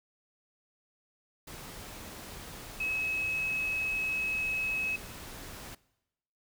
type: tone in noise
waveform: sine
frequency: 2568 Hz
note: E7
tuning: 46 cents flat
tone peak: -30 dBFS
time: 2.8-4.96 s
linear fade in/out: 5 ms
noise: pink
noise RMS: -45 dBFS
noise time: 1.47-5.75 s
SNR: +12 dB
effects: noise-tail reverb RT60 0.9 s tail -21 dB re dry